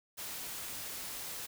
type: noise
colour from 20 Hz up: white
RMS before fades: -42 dBFS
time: 0.17-1.47 s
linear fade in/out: 20 ms
effects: none